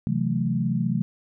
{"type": "chord", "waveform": "sine", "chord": "F# half-diminished seventh", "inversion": "second", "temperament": "equal", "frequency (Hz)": [130.81, 164.81, 185, 220], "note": ["C3", "E3", "F#3", "A3"], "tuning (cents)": [0, 0, 0, 0], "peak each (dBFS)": -27, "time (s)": [0.07, 1.02], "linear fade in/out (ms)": 0, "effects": []}